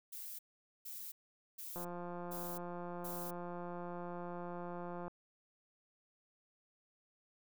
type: noise bursts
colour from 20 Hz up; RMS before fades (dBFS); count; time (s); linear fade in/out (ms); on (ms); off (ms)
violet; -47; 5; 0.12-3.31; 10; 270; 460
type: click train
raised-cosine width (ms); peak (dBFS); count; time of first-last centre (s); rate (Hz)
1; -32; 582; 1.76-5.08; 175
effects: none